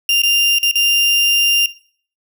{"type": "tone with dropouts", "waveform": "35% pulse", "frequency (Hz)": 2794, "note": "F7", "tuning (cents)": 0, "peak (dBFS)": -10, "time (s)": [0.09, 1.66], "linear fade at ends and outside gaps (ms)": 2, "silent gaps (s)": [[0.219, 0.234], [0.586, 0.629], [0.713, 0.755]], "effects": ["noise-tail reverb RT60 0.5 s tail -18 dB re dry"]}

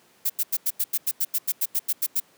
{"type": "noise bursts", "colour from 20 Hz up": "violet", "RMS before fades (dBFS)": -23, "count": 15, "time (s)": [0.25, 2.202], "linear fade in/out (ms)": 10, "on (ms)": 48, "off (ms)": 88, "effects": ["pink hiss -58 dBFS RMS until 2.37 s", "high-pass 200 Hz 12 dB/octave"]}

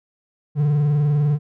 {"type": "tone with vibrato", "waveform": "triangle", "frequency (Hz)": 146.83, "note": "D3", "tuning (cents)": 0, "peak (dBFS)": -13, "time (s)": [0.55, 1.39], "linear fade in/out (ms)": 50, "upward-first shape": "square", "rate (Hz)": 20, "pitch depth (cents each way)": 53, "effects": []}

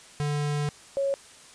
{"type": "tone pair in turn", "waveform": ["square", "sine"], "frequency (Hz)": [146.83, 551.8], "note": ["D3", "C#5"], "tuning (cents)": [0, -8], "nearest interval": "octave + major seventh", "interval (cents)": 2292, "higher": "second", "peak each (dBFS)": [-26, -23], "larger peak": "second", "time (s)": [[0.2, 0.69], [0.97, 1.14]], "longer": "first", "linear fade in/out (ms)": 0, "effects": ["white hiss -50 dBFS RMS until 1.54 s", "resampled to 22050 Hz"]}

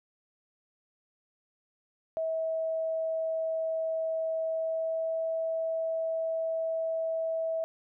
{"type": "tone with pitch glide", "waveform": "sine", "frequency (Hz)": [646, 650.5], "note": ["E5", "E5"], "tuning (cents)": [-35, -23], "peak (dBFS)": -28, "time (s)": [2.17, 7.64], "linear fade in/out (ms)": 0, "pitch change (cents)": 12, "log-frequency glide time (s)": [4.45, 5.2], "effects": []}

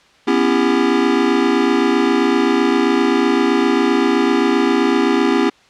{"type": "chord", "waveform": "square", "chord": "C# half-diminished seventh", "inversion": "third", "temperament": "just", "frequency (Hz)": [249.5, 277.2, 332.6, 399.1], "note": ["B3", "C#4", "E4", "G4"], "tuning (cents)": [18, 0, 16, 31], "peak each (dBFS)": -19, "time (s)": [0.27, 5.5], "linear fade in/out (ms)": 10, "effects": ["white hiss -50 dBFS RMS until 5.69 s", "low-pass 4000 Hz 12 dB/octave"]}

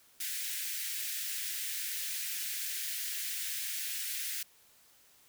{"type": "high-pass noise", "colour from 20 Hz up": "white", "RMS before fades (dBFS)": -37, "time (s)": [0.2, 4.43], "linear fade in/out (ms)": 5, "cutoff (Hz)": 1600, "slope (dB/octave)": 48, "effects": ["white hiss -63 dBFS RMS until 5.28 s"]}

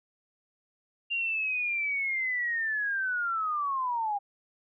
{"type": "linear sweep", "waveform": "sine", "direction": "down", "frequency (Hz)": [2794, 793], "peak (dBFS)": -27, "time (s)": [1.1, 4.19], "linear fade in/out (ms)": 20, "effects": []}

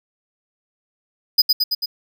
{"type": "tone with echo", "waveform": "square", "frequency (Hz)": 4978, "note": "D#8", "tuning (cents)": 0, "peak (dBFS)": -9, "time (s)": [1.38, 1.42], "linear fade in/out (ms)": 10, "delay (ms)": 110, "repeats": 4, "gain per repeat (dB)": -3, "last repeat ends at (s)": 1.86, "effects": []}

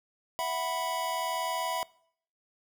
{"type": "chord", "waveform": "square", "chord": "E suspended second", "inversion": "none", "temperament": "equal", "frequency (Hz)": [659.3, 740, 987.8], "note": ["E5", "F#5", "B5"], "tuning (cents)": [0, 0, 0], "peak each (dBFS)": [-35, -37, -33], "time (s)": [0.39, 1.83], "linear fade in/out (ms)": 0, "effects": ["noise-tail reverb RT60 0.6 s tail -22 dB re dry"]}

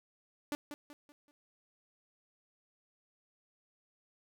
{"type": "tone with echo", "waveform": "sawtooth", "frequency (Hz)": 292.8, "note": "D4", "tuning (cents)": -5, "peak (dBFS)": -30, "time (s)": [0.52, 0.55], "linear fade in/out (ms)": 0, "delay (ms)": 190, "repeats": 4, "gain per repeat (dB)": -8, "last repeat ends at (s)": 1.31, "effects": []}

